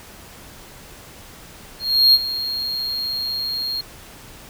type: tone with ADSR envelope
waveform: triangle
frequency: 4246 Hz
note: C8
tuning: 25 cents sharp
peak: -7 dBFS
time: 1.79-3.81 s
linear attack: 350 ms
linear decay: 38 ms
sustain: -14 dB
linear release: 5 ms
effects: pink hiss -42 dBFS RMS until 4.49 s